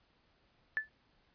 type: tone with exponential decay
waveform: sine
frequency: 1747 Hz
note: A6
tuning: 13 cents flat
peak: -26 dBFS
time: 0.77-0.89 s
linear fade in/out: 0 ms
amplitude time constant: 25 ms
effects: pink hiss -71 dBFS RMS until 1.34 s + resampled to 11025 Hz